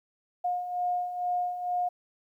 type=beating tone pair; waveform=sine; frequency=714 / 716.2 Hz; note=F5 / F5; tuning=+38 / +43 cents; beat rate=2.2 Hz; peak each=-35 / -28 dBFS; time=0.44-1.89 s; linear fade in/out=10 ms; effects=11-bit